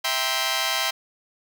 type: chord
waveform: 10% pulse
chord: C dominant seventh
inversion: first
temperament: just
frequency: 654.1 / 784.9 / 941.9 / 1046.5 Hz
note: E5 / G5 / Bb5 / C6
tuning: -14 / +2 / +18 / 0 cents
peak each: -20 / -20 / -24 / -19 dBFS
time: 0.04-0.91 s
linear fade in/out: 10 ms
effects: none